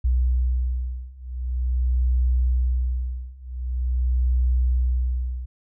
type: beating tone pair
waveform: sine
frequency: 62 / 62.45 Hz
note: B1 / B1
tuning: +7 / +20 cents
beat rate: 0.45 Hz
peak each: -23 / -22 dBFS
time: 0.04-5.46 s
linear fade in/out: 10 ms
effects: none